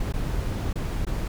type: noise with dropouts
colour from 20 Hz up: brown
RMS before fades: -27 dBFS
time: 0-1.28 s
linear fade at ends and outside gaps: 5 ms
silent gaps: 0.125-0.137 / 0.73-0.756 / 1.051-1.067 s
effects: none